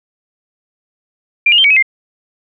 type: tone with pitch steps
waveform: sine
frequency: 2383 / 2855 / 3146 / 2259 / 2554 / 2104 Hz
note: D7 / F7 / G7 / C#7 / D#7 / C7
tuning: +25 / +37 / +6 / +32 / +45 / +9 cents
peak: -6 dBFS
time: 1.46-1.826 s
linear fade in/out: 5 ms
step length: 61 ms
effects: none